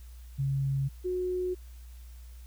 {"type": "tone pair in turn", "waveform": "sine", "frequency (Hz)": [136.8, 364.4], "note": ["C#3", "F#4"], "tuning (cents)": [-23, -26], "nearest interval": "octave + perfect fourth", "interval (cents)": 1697, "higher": "second", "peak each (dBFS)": [-26, -28], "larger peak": "first", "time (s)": [[0.38, 0.89], [1.04, 1.55]], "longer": "neither", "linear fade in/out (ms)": 20, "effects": ["added 60 Hz sine -44 dBFS peak until 2.46 s", "white hiss -61 dBFS RMS until 2.46 s"]}